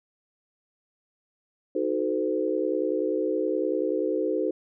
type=chord; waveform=sine; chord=D# diminished seventh; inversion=none; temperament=equal with one note detuned; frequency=311.1 / 370 / 440 / 511 Hz; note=D#4 / F#4 / A4 / C5; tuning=0 / 0 / 0 / -41 cents; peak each=-29 dBFS; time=1.75-4.51 s; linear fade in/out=5 ms; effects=none

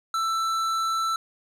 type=tone with tanh clipping; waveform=sine; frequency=1329 Hz; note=E6; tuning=14 cents sharp; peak=-25 dBFS; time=0.14-1.16 s; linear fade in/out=2 ms; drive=14 dB; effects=none

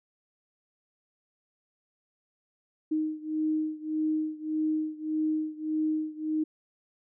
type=beating tone pair; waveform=sine; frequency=310.2 / 311.9 Hz; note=D#4 / D#4; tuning=-5 / +4 cents; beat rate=1.7 Hz; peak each=-29 / -31 dBFS; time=2.91-6.44 s; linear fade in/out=10 ms; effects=none

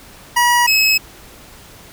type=tone pair in turn; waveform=25% pulse; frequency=964 / 2574 Hz; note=B5 / E7; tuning=-42 / -42 cents; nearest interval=octave + perfect fourth; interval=1700 cents; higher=second; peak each=-7 dBFS; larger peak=neither; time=0.36-0.67 / 0.67-0.98 s; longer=neither; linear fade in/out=10 ms; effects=pink hiss -41 dBFS RMS until 1.92 s

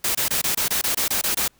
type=noise bursts; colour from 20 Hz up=white; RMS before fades=-22 dBFS; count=11; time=0.04-1.48 s; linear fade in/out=5 ms; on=110 ms; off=23 ms; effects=pink hiss -60 dBFS RMS until 1.59 s

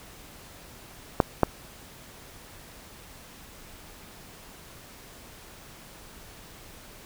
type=clicks; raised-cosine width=1 ms; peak=-3 dBFS; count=2; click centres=1.202 / 1.433 s; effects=pink hiss -48 dBFS RMS until 7.05 s

